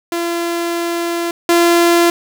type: tone pair in turn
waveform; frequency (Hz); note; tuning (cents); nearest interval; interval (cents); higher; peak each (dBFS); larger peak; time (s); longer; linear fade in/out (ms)
sawtooth; 341 / 342.4; F4 / F4; -41 / -34; unison; 7; second; -13 / -5; second; 0.12-1.31 / 1.49-2.1; first; 2
effects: none